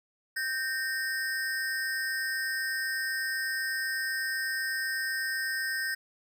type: ring-modulated tone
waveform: square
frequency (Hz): 1700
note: G#6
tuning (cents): +40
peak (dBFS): -27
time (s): 0.36-5.95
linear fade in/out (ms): 10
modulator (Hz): 136
effects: none